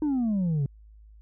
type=exponential sweep; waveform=sine; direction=down; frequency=312.7 to 133.9 Hz; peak=-20 dBFS; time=0.02-0.66 s; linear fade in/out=2 ms; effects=tanh soft clip ceiling -22 dBFS + added 53 Hz sine -48 dBFS peak until 1.21 s